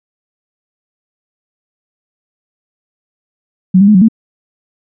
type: tone with pitch steps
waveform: sine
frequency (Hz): 185.7 / 199.7 / 212.1 / 184.8 / 223.5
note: F#3 / G3 / G#3 / F#3 / A3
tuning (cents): +7 / +32 / +37 / -2 / +27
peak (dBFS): -3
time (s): 3.74-4.085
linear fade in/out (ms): 10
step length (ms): 69
effects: none